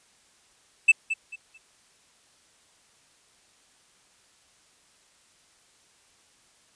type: tone with echo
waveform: triangle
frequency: 2637 Hz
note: E7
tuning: in tune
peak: -10 dBFS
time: 0.88-0.92 s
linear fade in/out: 10 ms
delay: 220 ms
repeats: 3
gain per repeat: -12 dB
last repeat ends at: 1.58 s
effects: white hiss -61 dBFS RMS until 6.75 s + resampled to 22050 Hz